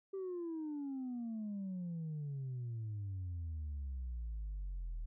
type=exponential sweep; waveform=sine; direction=down; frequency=392.9 to 38.89 Hz; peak=-37 dBFS; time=0.13-5.06 s; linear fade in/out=10 ms; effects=tanh soft clip ceiling -37 dBFS